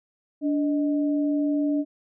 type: tone pair together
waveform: sine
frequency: 291 / 622.3 Hz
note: D4 / D#5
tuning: -16 / 0 cents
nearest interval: octave + minor second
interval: 1316 cents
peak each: -21 / -32 dBFS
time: 0.41-1.85 s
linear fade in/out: 50 ms
effects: none